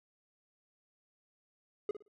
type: tone with echo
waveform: triangle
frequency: 415.3 Hz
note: G#4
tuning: in tune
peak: -28 dBFS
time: 1.89-1.91 s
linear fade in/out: 2 ms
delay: 57 ms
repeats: 3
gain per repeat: -12 dB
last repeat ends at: 2.081 s
effects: none